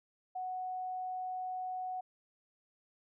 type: tone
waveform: sine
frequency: 740 Hz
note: F#5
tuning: in tune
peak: -36 dBFS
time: 0.35-2.01 s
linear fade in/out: 10 ms
effects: none